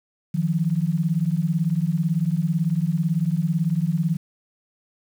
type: beating tone pair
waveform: sine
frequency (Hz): 156.5 / 174.5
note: D#3 / F3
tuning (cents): +10 / -1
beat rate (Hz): 18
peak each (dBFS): -22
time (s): 0.34-4.17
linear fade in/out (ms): 10
effects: 8-bit